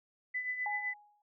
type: tone with tremolo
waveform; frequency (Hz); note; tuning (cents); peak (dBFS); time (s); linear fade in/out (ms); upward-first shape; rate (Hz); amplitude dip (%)
sine; 2000; B6; +21; -31; 0.34-0.94; 10; triangle; 7.9; 65
type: tone with exponential decay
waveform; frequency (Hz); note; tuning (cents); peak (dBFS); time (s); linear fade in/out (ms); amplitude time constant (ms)
sine; 830.6; G#5; 0; -32; 0.66-1.22; 2; 120
effects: none